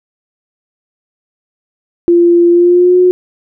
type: tone with pitch glide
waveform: sine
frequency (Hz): 344.9 to 362.9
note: F4 to F#4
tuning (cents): -22 to -34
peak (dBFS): -4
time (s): 2.08-3.11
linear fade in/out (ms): 0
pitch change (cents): +88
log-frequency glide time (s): 2.5-2.98
effects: none